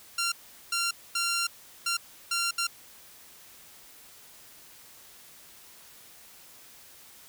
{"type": "tone bursts at uneven times", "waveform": "10% pulse", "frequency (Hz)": 1381, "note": "F6", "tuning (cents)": -20, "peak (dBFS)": -18, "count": 6, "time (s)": [[0.18, 0.32], [0.72, 0.91], [1.15, 1.47], [1.86, 1.97], [2.31, 2.51], [2.58, 2.67]], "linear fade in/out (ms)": 5, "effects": ["white hiss -52 dBFS RMS until 7.28 s"]}